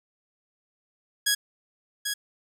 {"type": "tone with echo", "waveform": "10% pulse", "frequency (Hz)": 1661.2, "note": "G#6", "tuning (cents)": 0, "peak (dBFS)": -12, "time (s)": [1.26, 1.35], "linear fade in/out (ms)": 10, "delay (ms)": 790, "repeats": 1, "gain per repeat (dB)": -6, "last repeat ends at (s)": 2.14, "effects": []}